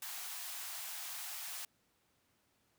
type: high-pass noise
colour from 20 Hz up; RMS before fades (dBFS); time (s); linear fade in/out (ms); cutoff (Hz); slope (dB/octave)
white; -44; 0.02-1.65; 2; 650; 96
effects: pink hiss -75 dBFS RMS until 2.78 s + high-pass 80 Hz 12 dB/octave